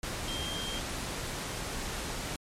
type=tone in noise; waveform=sine; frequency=3191 Hz; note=G7; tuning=30 cents sharp; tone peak=-37 dBFS; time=0.28-0.79 s; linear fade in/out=2 ms; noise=pink; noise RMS=-36 dBFS; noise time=0.03-2.36 s; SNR=-4 dB; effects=low-pass 10000 Hz 12 dB/octave + MP3 64 kbps